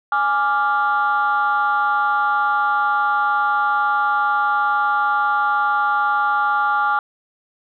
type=chord; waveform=sine; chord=D diminished; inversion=second; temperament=equal; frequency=830.6 / 1174.7 / 1396.9 Hz; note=Ab5 / D6 / F6; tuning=0 / 0 / 0 cents; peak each=-19 dBFS; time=0.12-6.99 s; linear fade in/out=2 ms; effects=tanh soft clip ceiling -9 dBFS